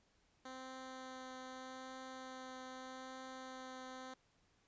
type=tone with vibrato; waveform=10% pulse; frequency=259.4 Hz; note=C4; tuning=15 cents flat; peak=-40 dBFS; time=0.45-4.14 s; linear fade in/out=5 ms; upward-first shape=triangle; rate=0.81 Hz; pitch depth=10 cents each way; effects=pink hiss -75 dBFS RMS until 4.67 s + resampled to 16000 Hz